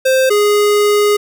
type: tone pair in turn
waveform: square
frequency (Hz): 523.3 / 414.5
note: C5 / G#4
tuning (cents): 0 / -3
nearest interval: major third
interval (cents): 403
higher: first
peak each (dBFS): -10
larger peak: neither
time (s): 0.05-0.3 / 0.3-1.17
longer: second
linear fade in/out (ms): 10
effects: none